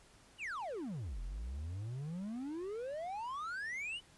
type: exponential two-way sweep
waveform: triangle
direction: down then up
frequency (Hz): 3055 to 41.01 to 3055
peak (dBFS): -37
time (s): 0.38-4.01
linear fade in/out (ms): 50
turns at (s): 1.21
effects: pink hiss -63 dBFS RMS until 4.17 s + resampled to 24000 Hz